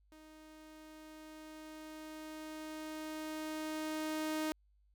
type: tone with level ramp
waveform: sawtooth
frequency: 311.1 Hz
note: D#4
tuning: in tune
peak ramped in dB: -52 to -30 dBFS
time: 0.12-4.52 s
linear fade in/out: 0 ms
effects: added 50 Hz sine -67 dBFS peak until 4.94 s